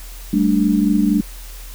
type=chord; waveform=sine; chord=G suspended second; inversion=none; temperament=equal; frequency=196 / 220 / 293.7 Hz; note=G3 / A3 / D4; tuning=0 / 0 / 0 cents; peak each=-17 dBFS; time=0.33-1.21 s; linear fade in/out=5 ms; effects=added 41 Hz sine -32 dBFS peak until 1.74 s + white hiss -40 dBFS RMS until 1.74 s